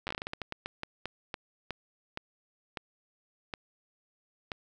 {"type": "slowing click train", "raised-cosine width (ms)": 0.3, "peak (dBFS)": -19, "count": 21, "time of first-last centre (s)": [0.07, 4.518], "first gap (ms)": 9, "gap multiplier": 1.28, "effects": []}